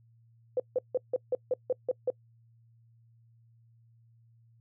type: tone bursts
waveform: sine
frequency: 505 Hz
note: B4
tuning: 39 cents sharp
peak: -24 dBFS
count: 9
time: 0.57-2.102 s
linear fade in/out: 2 ms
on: 28 ms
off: 160 ms
effects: noise-tail reverb RT60 0.1 s tail -25 dB re dry + added 115 Hz sine -59 dBFS peak until 4.6 s